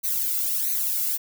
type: noise with flanger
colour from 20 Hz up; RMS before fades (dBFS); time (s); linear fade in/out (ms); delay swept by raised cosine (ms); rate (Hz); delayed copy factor
violet; -25; 0.03-1.18; 20; 0.47 to 1.47; 1.5; +0.85
effects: none